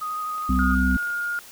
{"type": "tone with vibrato", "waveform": "sine", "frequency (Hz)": 1244.5, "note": "D#6", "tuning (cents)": 0, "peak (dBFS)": -26, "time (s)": [0.01, 0.75], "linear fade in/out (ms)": 10, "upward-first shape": "square", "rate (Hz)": 12, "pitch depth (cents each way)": 9}
{"type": "clicks", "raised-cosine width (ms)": 0.3, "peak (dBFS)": -30, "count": 12, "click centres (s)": [0.381, 0.423, 0.529, 0.559, 0.64, 0.712, 0.913, 0.946, 0.979, 1.027, 1.073, 1.103]}
{"type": "harmonic tone", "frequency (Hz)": 64, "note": "C2", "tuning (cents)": -38, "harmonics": [1, 3, 4], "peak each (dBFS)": [-21, -24, -23], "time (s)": [0.49, 0.97], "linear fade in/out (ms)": 5}
{"type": "tone with pitch glide", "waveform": "sine", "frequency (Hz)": [1431, 1420.3], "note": ["F6", "F6"], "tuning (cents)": [42, 29], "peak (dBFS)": -24, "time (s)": [0.59, 1.39], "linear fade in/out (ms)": 0, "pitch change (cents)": -13, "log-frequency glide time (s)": [0.97, 1.13]}
{"effects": ["white hiss -45 dBFS RMS until 1.51 s"]}